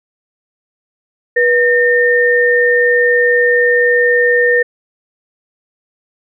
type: tone pair together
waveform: sine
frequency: 486.1 / 1821 Hz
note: B4 / A#6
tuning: -28 / -41 cents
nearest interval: octave + major seventh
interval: 2287 cents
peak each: -11 dBFS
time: 1.36-4.63 s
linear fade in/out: 10 ms
effects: none